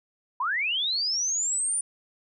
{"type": "linear sweep", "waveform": "sine", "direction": "up", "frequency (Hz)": [930, 9430], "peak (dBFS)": -24, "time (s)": [0.4, 1.81], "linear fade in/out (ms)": 5, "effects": []}